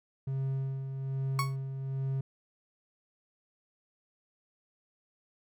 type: tone with tremolo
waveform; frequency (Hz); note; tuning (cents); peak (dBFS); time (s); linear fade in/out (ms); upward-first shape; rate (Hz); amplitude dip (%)
triangle; 134.5; C3; +48; -27; 0.27-2.21; 5; sine; 1.2; 50
type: tone with exponential decay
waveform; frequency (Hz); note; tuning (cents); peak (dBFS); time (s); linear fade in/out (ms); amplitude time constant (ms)
35% pulse; 1108.7; C#6; 0; -24; 1.39-1.56; 1; 36
effects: none